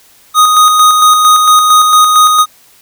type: tone with tremolo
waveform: square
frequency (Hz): 1244.5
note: D#6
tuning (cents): 0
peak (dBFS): -3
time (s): 0.34-2.46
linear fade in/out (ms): 50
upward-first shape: square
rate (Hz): 4.4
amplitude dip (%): 35
effects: white hiss -44 dBFS RMS until 2.81 s